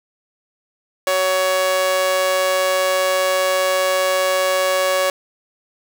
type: tone with amplitude modulation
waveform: sawtooth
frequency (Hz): 560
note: C#5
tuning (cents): +18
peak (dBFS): -9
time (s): 1.07-5.1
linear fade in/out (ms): 2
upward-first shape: sine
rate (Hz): 185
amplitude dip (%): 60
effects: none